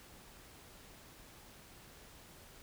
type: silence
effects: pink hiss -57 dBFS RMS until 2.62 s